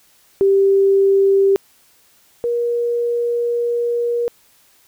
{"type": "tone pair in turn", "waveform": "sine", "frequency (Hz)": [392, 475.2], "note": ["G4", "A#4"], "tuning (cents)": [0, 33], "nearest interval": "minor third", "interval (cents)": 333, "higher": "second", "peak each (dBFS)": [-10, -16], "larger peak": "first", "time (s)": [[0.41, 1.56], [2.44, 4.28]], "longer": "second", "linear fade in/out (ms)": 0, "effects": ["white hiss -54 dBFS RMS until 4.87 s"]}